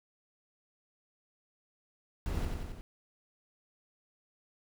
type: noise with echo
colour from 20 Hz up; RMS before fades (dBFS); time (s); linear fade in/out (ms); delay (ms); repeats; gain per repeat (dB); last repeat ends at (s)
brown; -34; 2.26-2.45; 0; 90; 4; -3; 2.81
effects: none